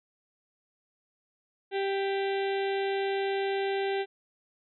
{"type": "harmonic tone with a mistuned harmonic", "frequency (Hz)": 392, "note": "G4", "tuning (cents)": 0, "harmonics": [1, 2, 4, 5, 6, 7, 8, 9, 10], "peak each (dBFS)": [-28, -34, -40, -42, -44, -45, -46, -47, -48], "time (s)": [1.71, 4.06], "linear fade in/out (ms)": 50, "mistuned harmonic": 5, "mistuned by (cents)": 21, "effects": []}